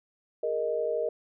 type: chord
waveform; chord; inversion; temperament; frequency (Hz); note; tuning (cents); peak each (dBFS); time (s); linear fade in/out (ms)
sine; Ab suspended second; none; just; 415.3 / 467.2 / 623; Ab4 / Bb4 / Eb5; 0 / +4 / +2; -35 / -29 / -30; 0.43-1.09; 5
effects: none